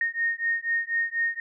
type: beating tone pair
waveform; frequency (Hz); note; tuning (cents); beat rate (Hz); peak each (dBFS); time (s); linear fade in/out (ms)
sine; 1847 / 1851.1; A#6 / A#6; -16 / -13; 4.1; -27; 0.01-1.4; 2
effects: none